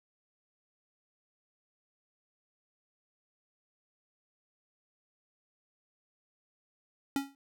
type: tone with exponential decay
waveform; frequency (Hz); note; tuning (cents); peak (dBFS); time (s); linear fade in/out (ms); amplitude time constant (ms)
square; 276.6; C#4; -4; -26; 7.16-7.35; 1; 41
effects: none